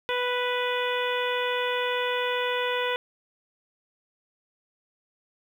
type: harmonic tone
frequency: 493.9 Hz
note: B4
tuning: in tune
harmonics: 1 / 2 / 3 / 4 / 5 / 6 / 7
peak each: -28 / -31 / -33 / -34 / -35 / -36 / -36 dBFS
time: 0.09-2.96 s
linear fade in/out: 0 ms
effects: 9-bit

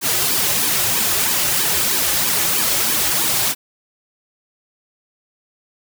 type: noise with flanger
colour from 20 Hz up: white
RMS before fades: -18 dBFS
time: 0.01-3.55 s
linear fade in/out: 50 ms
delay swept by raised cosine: 1.4 to 4.4 ms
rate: 3.1 Hz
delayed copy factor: -1
effects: none

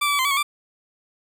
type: tone with pitch steps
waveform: 20% pulse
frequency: 1169 / 1155 / 1146 / 1038 / 1140 / 1097 / 1175 Hz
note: D6 / D6 / D6 / C6 / C#6 / C#6 / D6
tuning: -8 / -29 / -43 / -14 / +48 / -18 / +1 cents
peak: -14 dBFS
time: 0.01-0.43 s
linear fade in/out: 10 ms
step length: 60 ms
effects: none

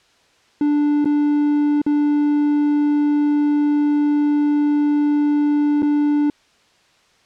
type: tone with dropouts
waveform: triangle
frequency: 293.7 Hz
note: D4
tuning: in tune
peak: -12 dBFS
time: 0.61-6.3 s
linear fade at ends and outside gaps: 2 ms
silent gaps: 1.046-1.056 / 1.817-1.864 / 5.822-5.828 s
effects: white hiss -56 dBFS RMS until 7.25 s + low-pass 5000 Hz 12 dB/octave

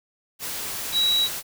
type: tone in noise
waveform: sine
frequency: 3885 Hz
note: B7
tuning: 29 cents flat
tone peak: -18 dBFS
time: 0.92-1.29 s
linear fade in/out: 50 ms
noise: white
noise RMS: -31 dBFS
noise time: 0.39-1.43 s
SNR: +10 dB
effects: none

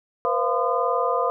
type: tone cluster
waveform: sine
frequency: 480.2 / 521 / 691 / 1021 / 1219 Hz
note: B4 / C5 / F5 / C6 / D#6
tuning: -49 / -7 / -19 / -43 / -36 cents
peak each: -26 dBFS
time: 0.25-1.3 s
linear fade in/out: 0 ms
effects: none

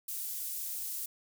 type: high-pass noise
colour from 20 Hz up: pink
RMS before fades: -38 dBFS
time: 0.08-1.06 s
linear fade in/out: 5 ms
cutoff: 11000 Hz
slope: 12 dB/octave
effects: none

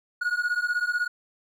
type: beating tone pair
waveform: triangle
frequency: 1442 / 1458 Hz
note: F#6 / F#6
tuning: -45 / -26 cents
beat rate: 16 Hz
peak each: -25 dBFS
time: 0.21-1.08 s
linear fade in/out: 10 ms
effects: none

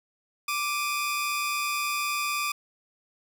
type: tone pair together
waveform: sawtooth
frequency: 1174.7 / 2489 Hz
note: D6 / D#7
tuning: 0 / 0 cents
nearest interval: octave + minor second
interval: 1300 cents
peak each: -25 / -27 dBFS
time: 0.48-2.52 s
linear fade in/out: 5 ms
effects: none

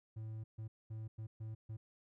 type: tone bursts at uneven times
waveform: triangle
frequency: 110 Hz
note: A2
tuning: in tune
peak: -40 dBFS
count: 6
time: 0.16-0.44 / 0.58-0.68 / 0.9-1.08 / 1.18-1.27 / 1.4-1.55 / 1.69-1.77 s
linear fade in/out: 10 ms
effects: none

